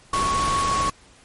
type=tone in noise; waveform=sine; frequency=1108.7 Hz; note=C#6; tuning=in tune; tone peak=-20 dBFS; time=0.13-0.9 s; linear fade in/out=5 ms; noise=pink; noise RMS=-27 dBFS; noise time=0.13-0.9 s; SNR=+4 dB; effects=pink hiss -52 dBFS RMS until 1.24 s + MP3 48 kbps